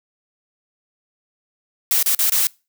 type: noise with dropouts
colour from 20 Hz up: blue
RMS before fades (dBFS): -17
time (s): 1.91-2.47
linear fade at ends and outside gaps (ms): 1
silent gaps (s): 2.028-2.06 / 2.149-2.19 / 2.298-2.32
effects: noise-tail reverb RT60 0.3 s tail -25 dB re dry